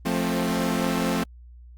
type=chord; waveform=sawtooth; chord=F major; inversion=none; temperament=equal with one note detuned; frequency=174.61 / 220 / 264.1 Hz; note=F3 / A3 / C4; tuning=0 / 0 / +16 cents; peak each=-23 dBFS; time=0.05-1.24 s; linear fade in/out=10 ms; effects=added 60 Hz sine -43 dBFS peak until 1.77 s + Opus 24 kbps